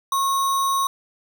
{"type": "tone with sample-and-hold", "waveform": "sine", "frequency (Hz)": 1090, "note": "C#6", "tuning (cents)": -29, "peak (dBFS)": -18, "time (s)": [0.12, 0.87], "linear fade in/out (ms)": 2, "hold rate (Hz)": 4900, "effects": []}